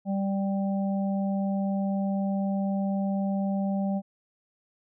harmonic tone, 196 Hz, G3, in tune, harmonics 1 / 3 / 4, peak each -25 / -35 / -37 dBFS, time 0.05-4.02 s, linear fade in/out 50 ms, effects none

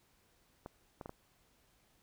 clicks, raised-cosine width 1 ms, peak -30 dBFS, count 4, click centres 0.661 / 1.012 / 1.059 / 1.094 s, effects pink hiss -71 dBFS RMS until 2.02 s

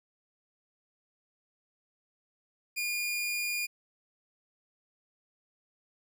sawtooth tone, 2426 Hz, D#7, 44 cents flat, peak -27 dBFS, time 2.76-3.67 s, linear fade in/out 20 ms, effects none

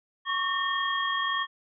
sine tone cluster, 1103 / 1144 / 1822 / 3252 Hz, C#6 / D6 / A#6 / G#7, -9 / -46 / -40 / -37 cents, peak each -29 / -36 / -30 / -32 dBFS, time 0.25-1.47 s, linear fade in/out 50 ms, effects none

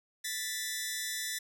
10% pulse tone pair together, 1760 / 1975.5 Hz, A6 / B6, 0 / 0 cents, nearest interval major second, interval 200 cents, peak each -28 dBFS, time 0.24-1.39 s, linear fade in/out 10 ms, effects none

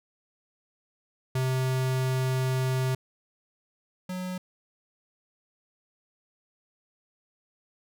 square tone pair in turn, 130 / 183.26 Hz, C3 / F#3, -11 / -16 cents, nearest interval tritone, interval 595 cents, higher second, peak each -25 / -32 dBFS, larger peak first, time 1.35-2.95 / 4.09-4.38 s, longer first, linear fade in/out 5 ms, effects none

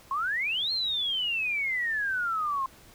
sine exponential two-way sweep, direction up then down, 1046.5 to 4275 to 1046.5 Hz, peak -26 dBFS, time 0.11-2.66 s, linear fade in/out 2 ms, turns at 0.72 s, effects pink hiss -54 dBFS RMS until 2.94 s

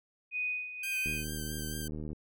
sine tone with tremolo, 2489 Hz, D#7, in tune, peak -30 dBFS, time 0.31-1.25 s, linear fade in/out 50 ms, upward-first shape sine, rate 1.8 Hz, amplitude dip 70%
5% pulse tone with vibrato, 1568 Hz, G6, in tune, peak -29 dBFS, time 0.83-1.88 s, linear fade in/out 5 ms, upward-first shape sine, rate 4.5 Hz, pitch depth 24 cents each way
click train, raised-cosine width 3 ms, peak -28 dBFS, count 83, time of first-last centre 1.06-2.13 s, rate 76.6 Hz
effects none

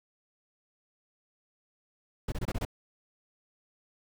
brown noise bursts, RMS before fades -31 dBFS, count 6, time 2.28-2.651 s, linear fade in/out 5 ms, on 41 ms, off 25 ms, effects none

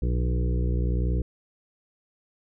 harmonic tone with a mistuned harmonic, 61 Hz, B1, 21 cents flat, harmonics 1 / 2 / 3 / 5 / 6 / 7 / 8, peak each -23 / -29 / -33 / -37 / -39 / -40 / -41 dBFS, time 0.02-1.22 s, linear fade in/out 5 ms, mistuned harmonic 1, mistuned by +33 cents, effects none

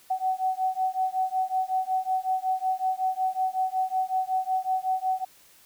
sine beating tone pair, 749 / 754.4 Hz, F#5 / F#5, +21 / +33 cents, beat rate 5.4 Hz, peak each -27 dBFS, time 0.1-5.25 s, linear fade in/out 10 ms, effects white hiss -56 dBFS RMS until 5.65 s

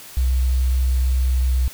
sine tone with quantisation, 63.6 Hz, C2, 48 cents flat, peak -15 dBFS, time 0.17-1.68 s, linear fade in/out 0 ms, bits 7, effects white hiss -40 dBFS RMS until 1.73 s

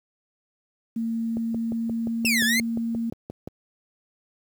sine tone with pitch glide, 227.9 to 230.1 Hz, A#3 to A#3, -39 to -22 cents, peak -24 dBFS, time 0.96-3.1 s, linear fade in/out 5 ms, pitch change +17 cents, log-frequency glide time 1.15-2.56 s
click train, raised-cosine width 2 ms, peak -20 dBFS, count 13, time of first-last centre 1.37-3.475 s, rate 5.7 Hz
sawtooth exponential two-way sweep, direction down then up, 2761 to 1661.2 to 2160 Hz, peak -17 dBFS, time 2.25-2.6 s, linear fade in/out 2 ms, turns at 2.44 s
effects high-pass 80 Hz 12 dB/octave + 9-bit

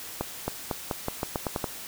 accelerating click train, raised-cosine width 1 ms, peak -13 dBFS, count 10, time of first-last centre 0.21-1.642 s, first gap 270 ms, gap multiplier 0.86, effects white hiss -40 dBFS RMS until 1.87 s

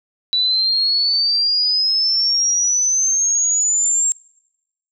sine exponential sweep, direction up, 3939 to 7510 Hz, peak -14 dBFS, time 0.33-4.12 s, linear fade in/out 0 ms, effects noise-tail reverb RT60 0.9 s tail -26 dB re dry

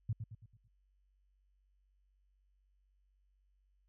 sine tone with echo, 109.5 Hz, A2, 8 cents flat, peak -31 dBFS, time 0.09-0.13 s, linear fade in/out 5 ms, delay 110 ms, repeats 5, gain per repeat -7 dB, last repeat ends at 0.68 s, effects added 48 Hz sine -70 dBFS peak until 3.88 s

